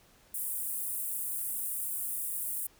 pink high-pass noise, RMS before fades -35 dBFS, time 0.34-2.67 s, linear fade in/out 5 ms, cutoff 8900 Hz, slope 48 dB/octave, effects pink hiss -62 dBFS RMS until 2.79 s

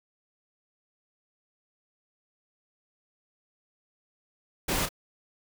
pink noise with echo, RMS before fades -28 dBFS, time 4.68-4.86 s, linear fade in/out 10 ms, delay 31 ms, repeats 1, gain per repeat -8 dB, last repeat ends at 4.891 s, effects none

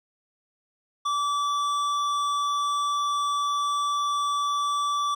triangle tone with hard clipping, 1157 Hz, D6, 26 cents flat, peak -25 dBFS, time 1.05-5.15 s, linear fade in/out 10 ms, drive 15 dB, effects none

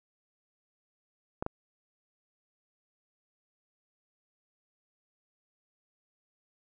clicks, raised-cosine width 1 ms, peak -18 dBFS, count 2, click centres 1.425 / 1.464 s, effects none

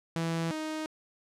sawtooth tone pair in turn, 165.2 / 311.9 Hz, E3 / D#4, +4 / +4 cents, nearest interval major seventh, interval 1100 cents, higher second, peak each -25 / -29 dBFS, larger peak first, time 0.16-0.51 / 0.51-0.86 s, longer neither, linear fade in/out 0 ms, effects low-pass 9000 Hz 12 dB/octave

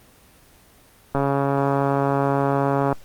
click train, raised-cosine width 1 ms, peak -7 dBFS, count 248, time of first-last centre 1.15-2.927 s, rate 139 Hz, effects pink hiss -52 dBFS RMS until 3.04 s + Opus 24 kbps

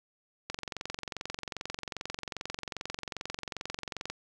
click train, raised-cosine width 0.2 ms, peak -18 dBFS, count 82, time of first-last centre 0.5-4.1 s, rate 22.5 Hz, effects none

